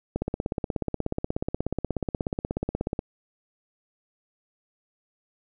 click train, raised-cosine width 2 ms, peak -13 dBFS, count 48, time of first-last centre 0.16-2.991 s, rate 16.6 Hz, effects none

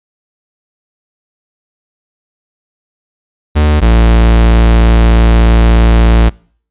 45% pulse tone pair in turn, 75.3 / 56.79 Hz, D2 / A#1, +44 / -45 cents, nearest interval perfect fourth, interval 489 cents, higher first, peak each -6 / -4 dBFS, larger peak second, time 3.55-3.81 / 3.81-6.3 s, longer second, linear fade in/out 20 ms, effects noise-tail reverb RT60 0.5 s tail -25 dB re dry + resampled to 8000 Hz

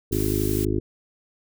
harmonic tone, 52 Hz, G#1, 3 cents sharp, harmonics 1 / 2 / 3 / 4 / 5 / 6 / 7 / 8, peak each -29 / -27 / -34 / -38 / -30 / -28 / -27 / -31 dBFS, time 0.11-0.8 s, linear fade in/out 10 ms
blue noise, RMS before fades -33 dBFS, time 0.12-0.65 s, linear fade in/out 5 ms
effects none

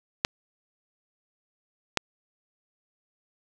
clicks, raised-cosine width 0.2 ms, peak -4 dBFS, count 2, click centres 0.249 / 1.973 s, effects 7-bit

